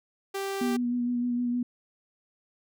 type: tone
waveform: sawtooth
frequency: 392 Hz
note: G4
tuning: in tune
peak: -26 dBFS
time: 0.34-0.77 s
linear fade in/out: 10 ms
type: tone with vibrato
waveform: sine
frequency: 243.2 Hz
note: B3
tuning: 26 cents flat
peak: -25 dBFS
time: 0.61-1.63 s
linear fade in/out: 5 ms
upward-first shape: sine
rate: 6.5 Hz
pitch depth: 20 cents each way
effects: none